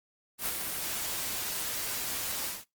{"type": "noise with ADSR envelope", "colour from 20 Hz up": "white", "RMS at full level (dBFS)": -30, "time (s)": [0.38, 2.65], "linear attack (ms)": 93, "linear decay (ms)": 35, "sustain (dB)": -4, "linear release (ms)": 190, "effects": ["noise-tail reverb RT60 0.2 s tail -23 dB re dry", "Opus 24 kbps"]}